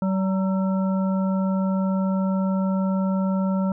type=harmonic tone with a mistuned harmonic; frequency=191 Hz; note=G3; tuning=45 cents flat; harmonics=1 / 3 / 5 / 7; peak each=-20 / -30 / -34 / -37 dBFS; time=0.02-3.72 s; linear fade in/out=2 ms; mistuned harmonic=5; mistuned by=-52 cents; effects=none